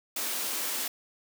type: high-pass noise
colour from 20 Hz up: white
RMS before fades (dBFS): -32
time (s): 0.16-0.88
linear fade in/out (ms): 5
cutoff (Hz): 210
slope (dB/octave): 96
effects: none